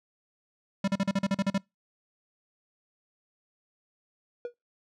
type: tone bursts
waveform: square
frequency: 196 Hz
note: G3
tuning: in tune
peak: -24 dBFS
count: 10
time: 0.84-1.58 s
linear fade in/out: 5 ms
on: 38 ms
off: 40 ms
type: tone with exponential decay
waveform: triangle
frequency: 481.9 Hz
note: B4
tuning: 43 cents flat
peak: -26 dBFS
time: 4.45-4.54 s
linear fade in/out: 1 ms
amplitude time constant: 18 ms
effects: noise-tail reverb RT60 0.2 s tail -25 dB re dry + low-pass 6000 Hz 12 dB/octave